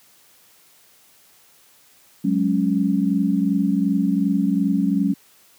sine chord, F# suspended second, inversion none, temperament equal, 185 / 207.7 / 277.2 Hz, F#3 / G#3 / C#4, 0 / 0 / 0 cents, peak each -21 dBFS, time 2.24-5.14 s, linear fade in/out 10 ms, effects white hiss -54 dBFS RMS until 5.58 s + high-pass 80 Hz 12 dB/octave

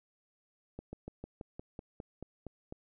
slowing click train, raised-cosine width 2 ms, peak -29 dBFS, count 11, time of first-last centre 0.79-2.724 s, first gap 140 ms, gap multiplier 1.07, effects none

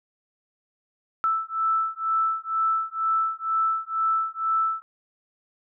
sine beating tone pair, 1318.5 / 1320.6 Hz, E6 / E6, 0 / +3 cents, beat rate 2.1 Hz, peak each -25 dBFS, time 1.24-4.82 s, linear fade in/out 0 ms, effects none

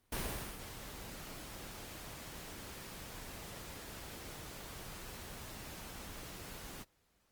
pink noise with ADSR envelope, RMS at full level -37 dBFS, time 0.12-6.85 s, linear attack 4 ms, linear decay 470 ms, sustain -11 dB, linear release 32 ms, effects pink hiss -75 dBFS RMS until 7.31 s + Opus 32 kbps

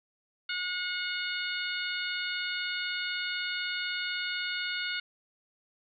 harmonic tone, 724 Hz, F#5, 38 cents flat, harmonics 2 / 3 / 4 / 5 / 6, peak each -35 / -37 / -38 / -39 / -40 dBFS, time 0.49-5 s, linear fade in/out 5 ms, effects none

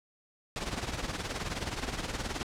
pink noise with tremolo, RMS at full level -32 dBFS, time 0.56-2.43 s, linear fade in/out 0 ms, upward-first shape triangle, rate 19 Hz, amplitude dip 75%, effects low-pass 7000 Hz 12 dB/octave

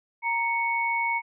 sine tone pair together, 932.3 / 2217 Hz, A#5 / C#7, 0 / 0 cents, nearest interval octave + minor third, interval 1500 cents, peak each -26 dBFS, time 0.22-1.22 s, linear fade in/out 50 ms, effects none

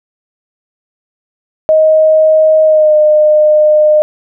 sine tone with pitch glide, 627 to 608.4 Hz, D#5 to D#5, +13 to -39 cents, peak -4 dBFS, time 1.69-4.02 s, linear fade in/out 0 ms, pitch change -52 cents, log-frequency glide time 2.64-2.96 s, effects none

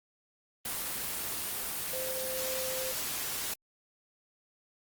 sine tone in noise, 519 Hz, C5, 14 cents flat, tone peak -36 dBFS, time 1.93-2.92 s, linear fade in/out 5 ms, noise white, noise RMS -35 dBFS, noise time 0.65-3.54 s, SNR -4 dB, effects Opus 24 kbps

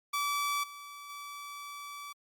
sawtooth tone with level steps, 1153 Hz, D6, 32 cents flat, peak -26 / -41 / -38 dBFS, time 0.13-2.13 s, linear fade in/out 10 ms, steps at 0.63 / 1.09 s, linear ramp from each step 10 ms, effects Opus 48 kbps

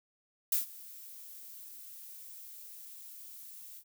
violet noise with ADSR envelope, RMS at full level -27 dBFS, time 0.52-3.84 s, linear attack 4 ms, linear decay 130 ms, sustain -22 dB, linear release 68 ms, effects none

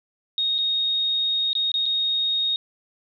sine tone with dropouts, 3729 Hz, A#7, in tune, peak -20 dBFS, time 0.38-2.56 s, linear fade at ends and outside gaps 1 ms, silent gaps 0.582-0.586 / 1.531-1.552 / 1.717-1.741 / 1.857-1.862 s, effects none

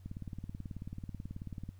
click train, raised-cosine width 5 ms, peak -29 dBFS, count 31, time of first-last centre 0.06-1.69 s, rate 18.4 Hz, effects added 92 Hz sine -52 dBFS peak until 1.79 s + pink hiss -71 dBFS RMS until 1.79 s

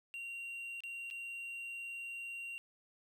triangle tone with dropouts, 2759 Hz, F7, 22 cents flat, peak -40 dBFS, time 0.14-2.58 s, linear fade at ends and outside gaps 0 ms, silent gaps 0.805-0.836 / 1.102-1.11 s, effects none

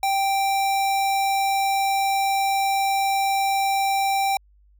square tone, 784 Hz, G5, in tune, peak -20 dBFS, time 0.03-4.37 s, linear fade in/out 2 ms, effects added 50 Hz sine -53 dBFS peak until 4.79 s

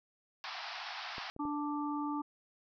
pink band-pass noise, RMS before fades -43 dBFS, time 0.44-1.3 s, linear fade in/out 0 ms, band 670 to 5400 Hz, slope 96 dB/octave
clicks, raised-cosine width 2 ms, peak -34 dBFS, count 3, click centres 1.182 / 1.364 / 1.453 s
harmonic tone, 293.7 Hz, D4, in tune, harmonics 1 / 3 / 4, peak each -35 / -40 / -41 dBFS, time 1.39-2.22 s, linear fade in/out 10 ms
effects none

